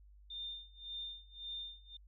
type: tone with tremolo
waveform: sine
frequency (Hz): 3612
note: A7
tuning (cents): +45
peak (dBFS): -40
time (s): 0.3-1.97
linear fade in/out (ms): 5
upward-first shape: sine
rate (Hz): 1.8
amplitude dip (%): 95
effects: added 50 Hz sine -57 dBFS peak until 2.07 s